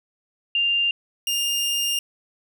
sine / sawtooth tone pair in turn, 2794 / 2812 Hz, F7 / F7, 0 / +11 cents, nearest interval unison, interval 11 cents, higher second, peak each -18 / -18 dBFS, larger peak neither, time 0.55-0.91 / 1.27-1.99 s, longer second, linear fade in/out 2 ms, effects none

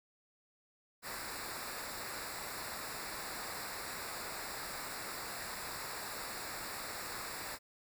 pink noise with comb filter, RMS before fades -43 dBFS, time 1.02-7.59 s, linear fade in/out 50 ms, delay 0.32 ms, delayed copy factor -0.8, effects none

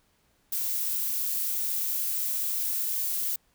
violet noise, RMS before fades -29 dBFS, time 0.52-3.36 s, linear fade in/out 5 ms, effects pink hiss -68 dBFS RMS until 3.54 s

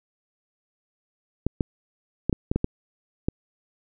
clicks, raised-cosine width 3 ms, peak -9 dBFS, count 8, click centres 1.466 / 1.608 / 2.296 / 2.328 / 2.515 / 2.56 / 2.644 / 3.285 s, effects none

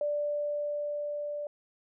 sine tone with level ramp, 587.3 Hz, D5, in tune, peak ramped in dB -27 to -33 dBFS, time 0.01-1.47 s, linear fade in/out 2 ms, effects none

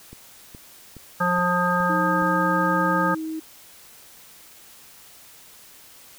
click train, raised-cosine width 3 ms, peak -28 dBFS, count 6, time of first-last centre 0.13-2.222 s, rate 2.39 Hz
harmonic tone, 177.8 Hz, F3, 31 cents sharp, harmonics 1 / 3 / 5 / 7 / 9, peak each -25 / -27 / -26 / -23 / -26 dBFS, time 1.2-3.15 s, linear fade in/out 10 ms
sine tone with pitch glide, 312.9 to 317.3 Hz, D#4 to D#4, +10 to +34 cents, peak -27 dBFS, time 1.89-3.4 s, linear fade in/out 10 ms, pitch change +24 cents, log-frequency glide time 2.02-2.96 s
effects white hiss -48 dBFS RMS until 6.18 s

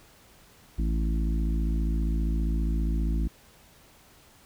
harmonic tone, 55 Hz, A1, in tune, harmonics 1 / 3 / 4 / 5 / 6, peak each -24 / -34 / -36 / -38 / -40 dBFS, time 0.78-3.28 s, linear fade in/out 10 ms, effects pink hiss -56 dBFS RMS until 4.45 s

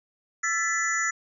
sine tone cluster, 1335 / 1740 / 1988 / 5950 / 6890 Hz, E6 / A6 / B6 / F#8 / A8, +22 / -20 / +11 / +9 / -37 cents, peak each -30 / -29 / -28 / -35 / -31 dBFS, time 0.43-1.11 s, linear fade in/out 10 ms, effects none

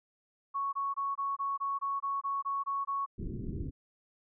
sine tone bursts, 1109 Hz, C#6, in tune, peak -30 dBFS, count 12, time 0.54-3.062 s, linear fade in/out 20 ms, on 190 ms, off 22 ms
pink low-pass noise, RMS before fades -37 dBFS, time 3.18-3.71 s, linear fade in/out 20 ms, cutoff 380 Hz, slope 48 dB/octave
effects none

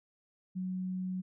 sine tone, 185 Hz, F#3, in tune, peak -33 dBFS, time 0.55-1.22 s, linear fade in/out 20 ms, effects none

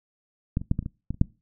clicks, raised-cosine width 5 ms, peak -11 / -22 / -9 / -14 / -27 / -19 / -16 / -28 / -6 dBFS, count 9, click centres 0.571 / 0.615 / 0.714 / 0.791 / 0.827 / 0.861 / 1.106 / 1.144 / 1.214 s, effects noise-tail reverb RT60 0.3 s tail -23 dB re dry

